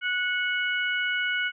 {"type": "harmonic tone", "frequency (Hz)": 735, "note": "F#5", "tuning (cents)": -12, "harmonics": [2, 3, 4], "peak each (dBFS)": [-26, -30, -32], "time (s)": [0.01, 1.52], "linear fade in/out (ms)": 50, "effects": []}